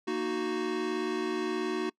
square chord, D# minor, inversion second, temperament equal, 233.1 / 311.1 / 370 Hz, A#3 / D#4 / F#4, 0 / 0 / 0 cents, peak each -38 / -35 / -32 dBFS, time 0.07-1.9 s, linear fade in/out 10 ms, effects noise-tail reverb RT60 0.1 s tail -24 dB re dry + low-pass 5000 Hz 12 dB/octave

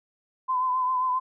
sine tone with vibrato, 1018 Hz, C6, 48 cents flat, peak -22 dBFS, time 0.48-1.2 s, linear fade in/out 20 ms, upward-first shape triangle, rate 7.5 Hz, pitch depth 41 cents each way, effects none

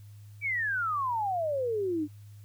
sine exponential sweep, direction down, 2349 to 287.5 Hz, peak -27 dBFS, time 0.41-2.08 s, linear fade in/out 50 ms, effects added 103 Hz sine -46 dBFS peak until 2.44 s + white hiss -65 dBFS RMS until 2.44 s

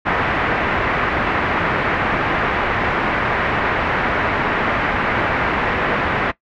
white low-pass noise, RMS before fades -19 dBFS, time 0.05-6.32 s, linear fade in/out 20 ms, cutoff 2000 Hz, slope 24 dB/octave, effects noise-tail reverb RT60 0.1 s tail -18 dB re dry

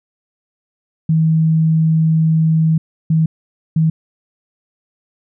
sine tone bursts at uneven times, 160 Hz, D#3, 49 cents sharp, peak -10 dBFS, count 3, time 1.09-2.78 / 3.1-3.26 / 3.76-3.9 s, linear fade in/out 5 ms, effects none

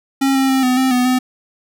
square tone with pitch steps, 271.3 / 267.5 / 264.9 / 252.7 / 261.6 / 248.7 / 254.1 Hz, C#4 / C4 / C4 / B3 / C4 / B3 / B3, -37 / +38 / +22 / +40 / 0 / +12 / +49 cents, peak -13 dBFS, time 0.21-1.19 s, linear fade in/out 10 ms, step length 140 ms, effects none

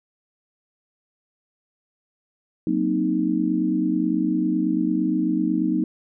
sine chord, C half-diminished seventh, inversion second, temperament equal, 185 / 233.1 / 261.6 / 311.1 Hz, Gb3 / Bb3 / C4 / Eb4, 0 / 0 / 0 / 0 cents, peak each -26 / -26 / -26 / -22 dBFS, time 2.67-5.84 s, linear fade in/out 2 ms, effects none

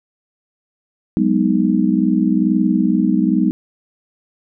sine chord, G# minor seventh, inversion third, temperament just, 186.89 / 207.7 / 249.2 / 311.5 Hz, F#3 / G#3 / B3 / D#4, +18 / 0 / +16 / +2 cents, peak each -18 dBFS, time 1.17-3.51 s, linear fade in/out 0 ms, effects none

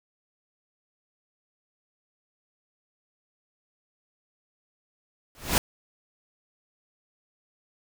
pink noise with exponential growth, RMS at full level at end -17 dBFS, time 5.35-5.58 s, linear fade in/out 1 ms, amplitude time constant 50 ms, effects none

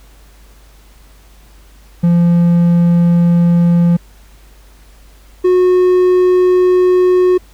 triangle tone pair in turn, 172 / 364.5 Hz, F3 / F#4, -26 / -26 cents, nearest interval octave + minor second, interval 1300 cents, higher second, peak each -5 dBFS, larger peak neither, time 2.03-3.97 / 5.44-7.38 s, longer neither, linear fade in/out 10 ms, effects added 50 Hz sine -40 dBFS peak until 7.53 s + pink hiss -48 dBFS RMS until 7.53 s

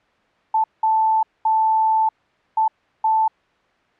sine tone bursts at uneven times, 880 Hz, A5, in tune, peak -14 dBFS, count 5, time 0.54-0.64 / 0.83-1.23 / 1.45-2.09 / 2.57-2.68 / 3.04-3.28 s, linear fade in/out 5 ms, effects white hiss -59 dBFS RMS until 3.99 s + low-pass 2000 Hz 12 dB/octave

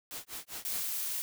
white noise with tremolo, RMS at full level -40 dBFS, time 0.11-0.85 s, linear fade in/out 0 ms, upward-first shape sine, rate 5 Hz, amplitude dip 100%
blue noise, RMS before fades -35 dBFS, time 0.65-1.22 s, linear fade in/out 0 ms
effects none

